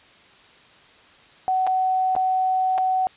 sine tone with dropouts, 750 Hz, F#5, 23 cents sharp, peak -18 dBFS, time 1.48-3.07 s, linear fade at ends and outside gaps 0 ms, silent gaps 1.667-1.673 / 2.152-2.164 / 2.779-2.783 s, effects white hiss -51 dBFS RMS until 3.16 s + resampled to 8000 Hz

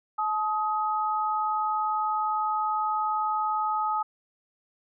sine tone pair together, 860.6 / 1260 Hz, A5 / D#6, -39 / +21 cents, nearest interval perfect fifth, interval 660 cents, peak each -27 dBFS, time 0.18-4.03 s, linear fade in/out 10 ms, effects none

